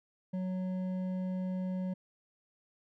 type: tone with hard clipping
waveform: sine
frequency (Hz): 185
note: F#3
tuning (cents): 0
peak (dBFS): -34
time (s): 0.33-1.94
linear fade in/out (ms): 10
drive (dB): 7
effects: none